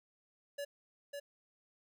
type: tone with echo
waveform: square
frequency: 570 Hz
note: C#5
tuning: 48 cents sharp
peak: -39 dBFS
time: 0.58-0.65 s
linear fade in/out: 10 ms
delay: 550 ms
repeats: 1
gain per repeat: -3 dB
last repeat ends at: 1.2 s
effects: none